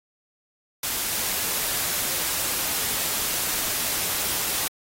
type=noise; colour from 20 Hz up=white; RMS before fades=-26 dBFS; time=0.83-4.68 s; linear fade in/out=5 ms; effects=AAC 48 kbps